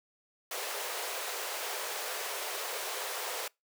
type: high-pass noise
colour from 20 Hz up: pink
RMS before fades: -37 dBFS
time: 0.51-3.48 s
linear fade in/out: 5 ms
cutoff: 410 Hz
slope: 48 dB/octave
effects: noise-tail reverb RT60 0.2 s tail -25 dB re dry